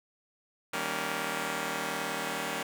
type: chord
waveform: 5% pulse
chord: Eb dominant seventh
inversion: none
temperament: just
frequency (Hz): 155.56 / 194.45 / 233.3 / 280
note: Eb3 / G3 / Bb3 / Db4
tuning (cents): 0 / -14 / +2 / +18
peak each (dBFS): -29 / -26 / -27 / -25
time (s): 0.73-2.63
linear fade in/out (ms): 5
effects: none